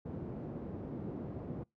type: band-pass noise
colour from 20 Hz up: pink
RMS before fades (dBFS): -42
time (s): 0.05-1.64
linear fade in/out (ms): 10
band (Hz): 130 to 370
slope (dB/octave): 12
effects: noise-tail reverb RT60 0.2 s tail -25 dB re dry